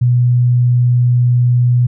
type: tone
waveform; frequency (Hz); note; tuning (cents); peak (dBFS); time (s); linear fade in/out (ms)
sine; 122.7; B2; -11; -8; 0.01-1.87; 10
effects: none